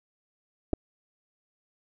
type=clicks; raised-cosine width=2 ms; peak=-14 dBFS; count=2; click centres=0.732 / 0.735 s; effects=none